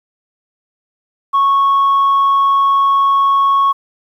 sine tone, 1104 Hz, C#6, 7 cents flat, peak -7 dBFS, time 1.33-3.73 s, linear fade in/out 20 ms, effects tanh soft clip ceiling -7 dBFS + 8-bit

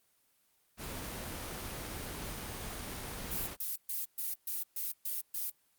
pink noise, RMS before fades -41 dBFS, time 0.77-3.57 s, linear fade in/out 50 ms
violet noise bursts, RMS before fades -36 dBFS, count 8, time 3.31-5.5 s, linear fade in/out 5 ms, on 160 ms, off 130 ms
effects white hiss -72 dBFS RMS until 5.78 s + Opus 24 kbps

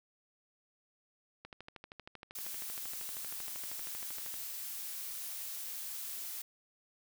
click train, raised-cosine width 0.3 ms, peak -31 dBFS, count 38, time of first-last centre 1.45-4.341 s, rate 12.8 Hz
blue noise, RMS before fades -42 dBFS, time 2.35-6.42 s, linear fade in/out 5 ms
effects none

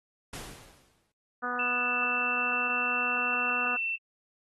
pink noise with exponential decay, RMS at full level -38 dBFS, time 0.33-1.12 s, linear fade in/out 5 ms, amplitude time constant 170 ms
harmonic tone, 246.1 Hz, B3, 6 cents flat, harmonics 1 / 2 / 3 / 4 / 5 / 6 / 7, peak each -40 / -40 / -38 / -41 / -33 / -34 / -43 dBFS, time 1.42-3.77 s, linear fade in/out 20 ms
sine tone with pitch glide, 2661 to 2686 Hz, E7 to E7, +16 to +32 cents, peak -28 dBFS, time 1.59-3.96 s, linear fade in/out 5 ms, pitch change +16 cents, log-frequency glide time 2.04-3.5 s
effects AAC 32 kbps

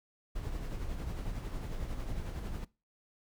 brown noise with tremolo, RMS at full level -36 dBFS, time 0.35-2.65 s, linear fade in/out 10 ms, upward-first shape sine, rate 11 Hz, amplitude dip 40%, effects noise-tail reverb RT60 0.3 s tail -22 dB re dry

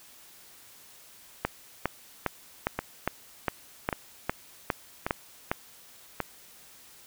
two click trains, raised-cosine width 0.5 ms, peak -10 / -13 dBFS, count 11 / 4, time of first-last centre 1.45-5.515 / 2.79-6.203 s, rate 2.46 / 0.879 Hz, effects white hiss -53 dBFS RMS until 7.06 s

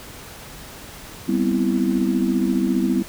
sine chord, C major seventh, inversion second, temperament equal with one note detuned, 195.09 / 246.9 / 261.6 / 329.6 Hz, G3 / B3 / C4 / E4, -8 / 0 / 0 / 0 cents, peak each -22 / -22 / -24 / -23 dBFS, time 1.28-3.03 s, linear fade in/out 10 ms, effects pink hiss -39 dBFS RMS until 3.08 s

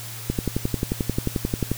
click train, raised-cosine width 3 ms, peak -9 dBFS, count 17, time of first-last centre 0.3-1.716 s, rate 11.3 Hz, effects added 115 Hz sine -37 dBFS peak until 1.77 s + white hiss -37 dBFS RMS until 1.77 s

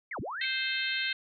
sine linear two-way sweep, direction down then up, 2300 to 61.74 to 2300 Hz, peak -34 dBFS, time 0.11-0.45 s, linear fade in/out 5 ms, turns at 0.2 s
harmonic tone, 523.3 Hz, C5, in tune, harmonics 3 / 4 / 5 / 6 / 7 / 8, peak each -34 / -35 / -36 / -37 / -37 / -38 dBFS, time 0.41-1.13 s, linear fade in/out 5 ms
effects none

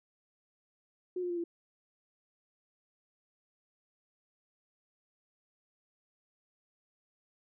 sine tone with pitch steps, 362.9 / 355.2 / 347.7 / 340.4 Hz, F#4 / F4 / F4 / F4, -34 / +29 / -8 / -44 cents, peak -32 dBFS, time 1.16-1.44 s, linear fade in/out 5 ms, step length 70 ms, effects none

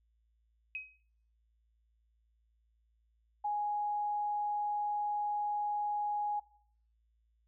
sine tone with exponential decay, 2533 Hz, D#7, 30 cents sharp, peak -34 dBFS, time 0.75-1 s, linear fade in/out 1 ms, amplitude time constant 54 ms
sine tone, 830.6 Hz, G#5, in tune, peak -31 dBFS, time 3.44-6.4 s, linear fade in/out 10 ms
effects noise-tail reverb RT60 0.6 s tail -21 dB re dry + added 56 Hz sine -70 dBFS peak until 7.47 s

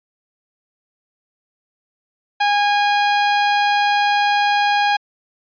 sawtooth tone, 820 Hz, G#5, 22 cents flat, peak -10 dBFS, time 2.4-4.97 s, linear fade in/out 10 ms, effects resampled to 11025 Hz

